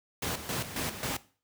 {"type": "noise with tremolo", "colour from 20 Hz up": "pink", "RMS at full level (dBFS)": -32, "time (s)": [0.22, 1.17], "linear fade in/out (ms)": 5, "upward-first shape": "square", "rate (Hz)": 3.7, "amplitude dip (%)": 65, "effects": ["noise-tail reverb RT60 0.4 s tail -18 dB re dry", "high-pass 80 Hz 12 dB/octave"]}